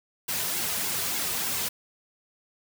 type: noise with flanger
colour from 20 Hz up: white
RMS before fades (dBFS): -29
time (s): 0.28-1.69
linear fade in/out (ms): 10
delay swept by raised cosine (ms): 1.6 to 3.7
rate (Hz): 3.4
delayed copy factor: -0.65
effects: none